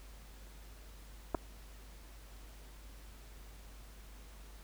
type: clicks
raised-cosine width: 1 ms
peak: -20 dBFS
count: 2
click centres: 1.346 / 1.349 s
effects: added 50 Hz sine -51 dBFS peak until 4.63 s + pink hiss -59 dBFS RMS until 4.63 s